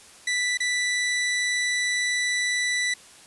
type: tone with dropouts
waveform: sawtooth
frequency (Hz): 1975.5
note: B6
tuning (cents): 0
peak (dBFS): -19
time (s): 0.27-2.94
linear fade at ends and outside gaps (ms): 5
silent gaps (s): 0.574-0.602
effects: white hiss -49 dBFS RMS until 3.26 s + resampled to 24000 Hz